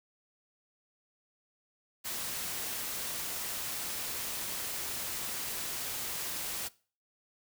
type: noise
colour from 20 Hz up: white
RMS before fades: -37 dBFS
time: 2.04-6.69 s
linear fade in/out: 20 ms
effects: noise-tail reverb RT60 0.4 s tail -21 dB re dry